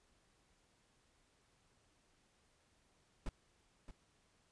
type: noise with echo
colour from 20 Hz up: brown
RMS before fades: -39 dBFS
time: 3.26-3.29 s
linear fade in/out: 2 ms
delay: 620 ms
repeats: 1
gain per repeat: -11 dB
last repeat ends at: 3.91 s
effects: pink hiss -74 dBFS RMS until 4.51 s + resampled to 22050 Hz